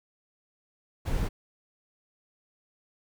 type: noise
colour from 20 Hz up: brown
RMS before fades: -28 dBFS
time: 1.05-1.29 s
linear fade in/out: 20 ms
effects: none